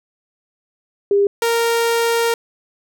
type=tone pair in turn; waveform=sine / sawtooth; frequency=402 / 464.2 Hz; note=G4 / A#4; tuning=+44 / -7 cents; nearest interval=major second; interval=249 cents; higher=second; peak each=-11 dBFS; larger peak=neither; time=1.11-1.27 / 1.42-2.34 s; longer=second; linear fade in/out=2 ms; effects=none